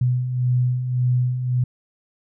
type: beating tone pair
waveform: sine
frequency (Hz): 123.47 / 125.27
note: B2 / B2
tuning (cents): 0 / +25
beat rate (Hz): 1.8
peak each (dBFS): -26 / -18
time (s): 0.01-1.64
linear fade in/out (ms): 5
effects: none